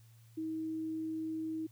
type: tone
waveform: sine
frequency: 318.5 Hz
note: D#4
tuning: 41 cents sharp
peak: -35 dBFS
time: 0.37-1.67 s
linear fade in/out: 10 ms
effects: added 114 Hz sine -57 dBFS peak until 1.71 s + white hiss -69 dBFS RMS until 1.71 s